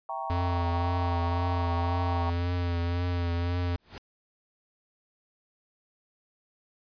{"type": "chord", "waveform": "sine", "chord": "E diminished seventh", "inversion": "none", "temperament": "equal", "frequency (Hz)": [659.3, 784, 932.3, 1108.7], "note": ["E5", "G5", "Bb5", "Db6"], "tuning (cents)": [0, 0, 0, 0], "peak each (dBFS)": [-39, -35, -36, -38], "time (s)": [0.09, 2.3], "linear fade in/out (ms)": 2}
{"type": "tone with vibrato", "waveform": "square", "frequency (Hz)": 87.2, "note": "F2", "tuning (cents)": -2, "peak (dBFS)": -27, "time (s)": [0.3, 3.76], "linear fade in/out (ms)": 0, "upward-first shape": "triangle", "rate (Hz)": 1.9, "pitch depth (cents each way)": 37}
{"type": "noise with exponential growth", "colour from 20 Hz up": "pink", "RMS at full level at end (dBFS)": -38, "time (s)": [3.78, 3.98], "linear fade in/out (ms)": 1, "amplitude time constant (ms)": 43}
{"effects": ["resampled to 11025 Hz"]}